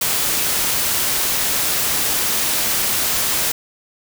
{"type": "noise", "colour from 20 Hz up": "white", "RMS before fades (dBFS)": -19, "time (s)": [0.01, 3.52], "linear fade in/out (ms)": 5, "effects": []}